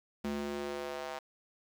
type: tone with high-pass filter sweep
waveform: square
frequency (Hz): 71.8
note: D2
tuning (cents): -39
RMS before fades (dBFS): -38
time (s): 0.24-1.19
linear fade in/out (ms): 5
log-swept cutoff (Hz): 210 to 720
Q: 1.9
effects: low-pass 6000 Hz 12 dB/octave + 9-bit